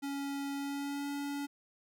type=tone with pitch glide; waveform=square; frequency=279.6 to 284.3 Hz; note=C#4 to C#4; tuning=+15 to +44 cents; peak=-36 dBFS; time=0.02-1.47 s; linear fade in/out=20 ms; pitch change=+29 cents; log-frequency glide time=0.54-1.09 s; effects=none